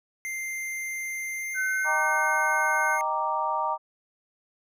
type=tone with pitch glide; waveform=square; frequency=2093 to 2138 Hz; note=C7 to C7; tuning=0 to +37 cents; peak=-31 dBFS; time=0.25-3.01 s; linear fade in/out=0 ms; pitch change=+37 cents; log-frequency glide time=1.37-2.01 s
type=tone; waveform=sine; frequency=1527 Hz; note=G6; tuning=46 cents flat; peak=-25 dBFS; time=1.54-2.99 s; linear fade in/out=50 ms
type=chord; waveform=sine; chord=Eb major seventh; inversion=none; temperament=equal; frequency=622.3 / 784 / 932.3 / 1174.7 Hz; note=Eb5 / G5 / Bb5 / D6; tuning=0 / 0 / 0 / 0 cents; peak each=-33 / -32 / -27 / -30 dBFS; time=1.84-3.78 s; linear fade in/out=50 ms
effects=none